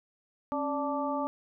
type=harmonic tone with a mistuned harmonic; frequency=291.9 Hz; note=D4; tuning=10 cents flat; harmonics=1 / 2 / 3 / 4; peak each=-33 / -34 / -34 / -36 dBFS; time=0.52-1.27 s; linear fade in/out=0 ms; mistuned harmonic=1; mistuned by=-110 cents; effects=none